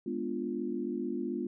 sine chord, G# diminished seventh, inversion none, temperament equal, 207.7 / 246.9 / 293.7 / 349.2 Hz, G#3 / B3 / D4 / F4, 0 / 0 / 0 / 0 cents, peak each -39 / -36 / -39 / -36 dBFS, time 0.06-1.47 s, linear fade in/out 5 ms, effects none

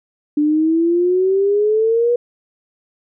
sine exponential sweep, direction up, 293.7 to 486.5 Hz, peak -12 dBFS, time 0.37-2.16 s, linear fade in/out 5 ms, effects none

